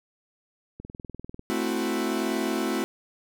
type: click train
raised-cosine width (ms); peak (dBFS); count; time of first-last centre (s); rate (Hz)
3; -26; 13; 0.8-1.394; 20.2
type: chord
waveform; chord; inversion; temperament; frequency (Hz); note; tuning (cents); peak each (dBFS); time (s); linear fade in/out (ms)
40% pulse; F# half-diminished seventh; first; equal; 220 / 261.6 / 329.6 / 370; A3 / C4 / E4 / F#4; 0 / 0 / 0 / 0; -30; 1.5-2.84; 0
effects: none